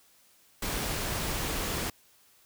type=noise; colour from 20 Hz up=pink; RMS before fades=-32 dBFS; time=0.62-1.9 s; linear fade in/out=5 ms; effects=white hiss -62 dBFS RMS until 2.45 s